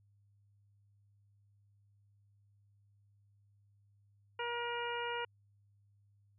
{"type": "harmonic tone", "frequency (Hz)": 475.8, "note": "A#4", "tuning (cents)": 35, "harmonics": [1, 2, 3, 4, 5, 6], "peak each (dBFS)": [-41, -40, -43, -47, -47, -45], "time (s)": [4.39, 5.25], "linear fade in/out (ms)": 5, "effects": ["added 101 Hz sine -66 dBFS peak until 6.38 s"]}